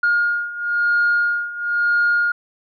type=beating tone pair; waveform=sine; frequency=1422 / 1423 Hz; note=F6 / F6; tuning=+31 / +32 cents; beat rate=1 Hz; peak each=-20 / -17 dBFS; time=0.03-2.32 s; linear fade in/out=5 ms; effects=tanh soft clip ceiling -10 dBFS